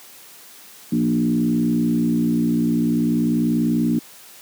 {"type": "tone with frequency modulation", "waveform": "sine", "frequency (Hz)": 233.1, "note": "A#3", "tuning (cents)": 0, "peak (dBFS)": -15, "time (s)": [0.92, 3.99], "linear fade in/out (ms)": 5, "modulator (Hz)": 60.4, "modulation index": 1.2, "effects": ["white hiss -44 dBFS RMS until 4.41 s", "high-pass 150 Hz 12 dB/octave"]}